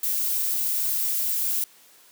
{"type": "noise", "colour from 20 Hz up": "violet", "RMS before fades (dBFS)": -25, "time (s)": [0.03, 1.64], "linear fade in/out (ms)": 2, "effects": ["white hiss -54 dBFS RMS until 2.11 s", "high-pass 200 Hz 12 dB/octave"]}